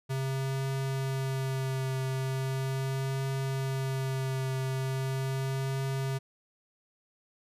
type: tone with vibrato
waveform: square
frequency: 133.4 Hz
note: C3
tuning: 34 cents sharp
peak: -30 dBFS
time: 0.09-6.19 s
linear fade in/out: 20 ms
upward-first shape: triangle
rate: 0.39 Hz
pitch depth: 19 cents each way
effects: resampled to 32000 Hz